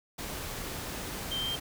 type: tone in noise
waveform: sine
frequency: 3152 Hz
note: G7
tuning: 9 cents sharp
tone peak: -31 dBFS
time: 1.31-1.56 s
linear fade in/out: 10 ms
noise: pink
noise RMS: -38 dBFS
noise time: 0.18-1.6 s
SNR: +4 dB
effects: none